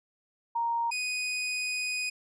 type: tone pair in turn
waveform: sine / sawtooth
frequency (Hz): 932.3 / 2489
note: A#5 / D#7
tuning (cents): 0 / 0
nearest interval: octave + perfect fourth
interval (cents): 1700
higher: second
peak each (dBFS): -26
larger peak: neither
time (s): 0.55-0.91 / 0.91-2.1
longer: second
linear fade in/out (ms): 10
effects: resampled to 22050 Hz

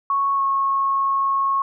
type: tone with pitch glide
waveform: sine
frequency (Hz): 1106 to 1093.9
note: C#6 to C#6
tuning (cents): -4 to -23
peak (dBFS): -17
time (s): 0.1-1.62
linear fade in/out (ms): 2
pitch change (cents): -19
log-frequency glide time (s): 0.35-0.41
effects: none

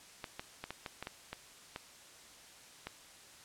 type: clicks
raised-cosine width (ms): 0.3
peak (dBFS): -24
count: 10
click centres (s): 0.242 / 0.395 / 0.64 / 0.706 / 0.862 / 1.026 / 1.071 / 1.33 / 1.761 / 2.87
effects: white hiss -56 dBFS RMS until 3.44 s + low-pass 9000 Hz 12 dB/octave

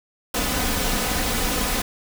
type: noise with comb filter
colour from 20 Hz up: pink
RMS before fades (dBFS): -23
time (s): 0.34-1.82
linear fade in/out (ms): 5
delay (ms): 4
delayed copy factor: +0.6
effects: none

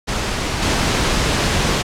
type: noise with level steps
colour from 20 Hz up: pink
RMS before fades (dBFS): -21 / -17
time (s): 0.07-1.83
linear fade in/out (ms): 20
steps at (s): 0.62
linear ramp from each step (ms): 5
effects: low-pass 7000 Hz 12 dB/octave

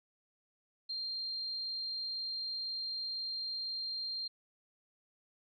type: tone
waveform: sine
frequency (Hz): 4186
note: C8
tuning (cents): 0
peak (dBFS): -36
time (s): 0.89-4.28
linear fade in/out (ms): 10
effects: none

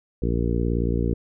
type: harmonic tone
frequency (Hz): 58.27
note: A#1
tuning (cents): 0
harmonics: 1 / 2 / 3 / 4 / 5 / 6 / 7 / 8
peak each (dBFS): -24 / -27 / -29 / -30 / -31 / -32 / -32 / -33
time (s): 0.22-1.14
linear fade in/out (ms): 5
effects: none

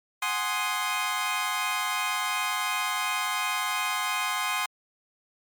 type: chord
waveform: 20% pulse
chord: Ab dominant seventh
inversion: third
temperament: equal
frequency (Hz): 740 / 830.6 / 1046.5 / 1244.5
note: Gb5 / Ab5 / C6 / Eb6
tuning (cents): 0 / 0 / 0 / 0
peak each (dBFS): -30 / -29 / -24 / -27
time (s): 0.22-4.66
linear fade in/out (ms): 5
effects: MP3 96 kbps

